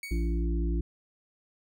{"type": "tone with exponential decay", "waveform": "40% pulse", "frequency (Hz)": 2238, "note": "C#7", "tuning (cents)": 16, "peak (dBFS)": -34, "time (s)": [0.03, 0.46], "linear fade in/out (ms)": 2, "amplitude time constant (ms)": 93}
{"type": "harmonic tone", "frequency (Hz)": 56.9, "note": "A#1", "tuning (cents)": -41, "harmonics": [1, 3, 5, 6], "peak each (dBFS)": [-26, -36, -38, -37], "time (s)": [0.11, 0.81], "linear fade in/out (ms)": 5}
{"effects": []}